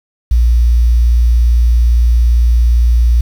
sine tone with quantisation, 58.8 Hz, A#1, 16 cents sharp, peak -6 dBFS, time 0.31-3.21 s, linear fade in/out 5 ms, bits 6, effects none

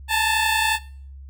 15% pulse tone pair together, 866 / 897.3 Hz, A5 / A5, -28 / +34 cents, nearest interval minor second, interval 62 cents, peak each -15 dBFS, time 0.08-0.79 s, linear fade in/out 50 ms, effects noise-tail reverb RT60 0.5 s tail -20 dB re dry + added 68 Hz sine -37 dBFS peak until 1.29 s

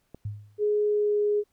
click, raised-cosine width 2 ms, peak -28 dBFS, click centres 0.146 s
sine tone with exponential decay, 103.83 Hz, G#2, in tune, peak -27 dBFS, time 0.25-0.64 s, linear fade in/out 5 ms, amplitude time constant 83 ms
sine tone with pitch glide, 418.3 to 415.4 Hz, G#4 to G#4, +12 to 0 cents, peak -21 dBFS, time 0.58-1.44 s, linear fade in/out 50 ms, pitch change -12 cents, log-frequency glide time 0.86-1.19 s
effects pink hiss -72 dBFS RMS until 1.52 s

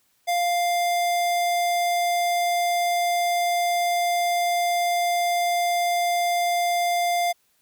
square tone, 699 Hz, F5, 1 cent sharp, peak -21 dBFS, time 0.27-7.33 s, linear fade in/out 20 ms, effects white hiss -66 dBFS RMS until 7.61 s

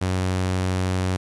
sawtooth tone, 92.6 Hz, F#2, 2 cents sharp, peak -17 dBFS, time 0.01-1.17 s, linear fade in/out 10 ms, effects resampled to 24000 Hz + 9-bit

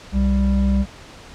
triangle tone pair together, 65.6 / 196.58 Hz, C2 / G3, +5 / +5 cents, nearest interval octave + perfect fifth, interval 1900 cents, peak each -15 / -15 dBFS, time 0.12-0.86 s, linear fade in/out 50 ms, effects pink hiss -41 dBFS RMS until 1.34 s + low-pass 6000 Hz 12 dB/octave

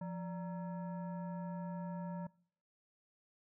sine tone with frequency modulation, 174.61 Hz, F3, in tune, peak -39 dBFS, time 0.01-2.27 s, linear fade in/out 5 ms, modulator 759 Hz, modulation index 0.68, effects noise-tail reverb RT60 0.6 s tail -24 dB re dry

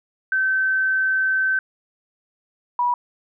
sine tone pair in turn, 1540 / 972.8 Hz, G6 / B5, -31 / -26 cents, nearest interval minor sixth, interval 795 cents, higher first, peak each -17 dBFS, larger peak neither, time 0.32-1.59 / 2.79-2.94 s, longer first, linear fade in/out 2 ms, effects none

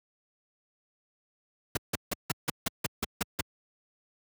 pink noise bursts, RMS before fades -28 dBFS, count 10, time 1.75-3.41 s, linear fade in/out 5 ms, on 22 ms, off 160 ms, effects high-pass 80 Hz 12 dB/octave

